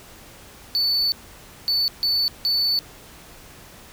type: tone bursts at uneven times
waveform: triangle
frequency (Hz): 4486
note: C#8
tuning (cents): +20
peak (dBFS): -17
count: 4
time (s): 0.75-1.12 / 1.68-1.88 / 2.03-2.28 / 2.45-2.79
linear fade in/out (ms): 0
effects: pink hiss -45 dBFS RMS until 3.92 s